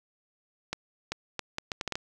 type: accelerating click train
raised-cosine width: 0.2 ms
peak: -14 dBFS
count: 9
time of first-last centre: 0.73-1.955 s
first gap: 390 ms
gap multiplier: 0.7
effects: none